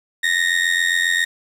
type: tone with amplitude modulation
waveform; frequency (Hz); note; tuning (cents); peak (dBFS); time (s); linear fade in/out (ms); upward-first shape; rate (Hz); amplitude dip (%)
35% pulse; 1856; A#6; -8; -11; 0.23-1.25; 10; sine; 87.4; 75
effects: low-pass 9000 Hz 12 dB/octave + 7-bit